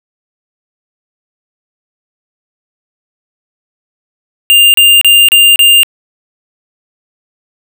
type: tone bursts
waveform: square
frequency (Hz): 2800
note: F7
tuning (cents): +4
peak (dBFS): -3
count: 5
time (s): 4.5-5.832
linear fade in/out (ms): 0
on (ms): 240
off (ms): 33
effects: none